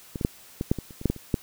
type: clicks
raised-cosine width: 3 ms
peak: -18 / -17 / -8 / -14 / -7 / -18 / -30 / -24 / -8 / -11 / -27 / -8 dBFS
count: 12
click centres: 0.158 / 0.212 / 0.249 / 0.611 / 0.715 / 0.787 / 0.908 / 1.014 / 1.057 / 1.1 / 1.163 / 1.342 s
effects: white hiss -50 dBFS RMS until 1.42 s